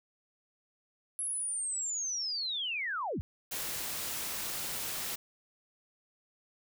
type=linear sweep; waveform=sine; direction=down; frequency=11000 to 31.36 Hz; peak=-32 dBFS; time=1.19-3.21 s; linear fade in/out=0 ms
type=noise; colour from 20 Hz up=white; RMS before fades=-37 dBFS; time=3.51-5.16 s; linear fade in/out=10 ms
effects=none